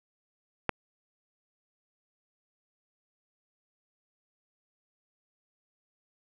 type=click; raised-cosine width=0.5 ms; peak=-10 dBFS; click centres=0.693 s; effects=none